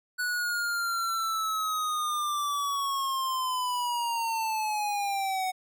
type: linear sweep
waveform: square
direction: down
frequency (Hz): 1480 to 740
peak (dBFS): -28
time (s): 0.18-5.52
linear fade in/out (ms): 20
effects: none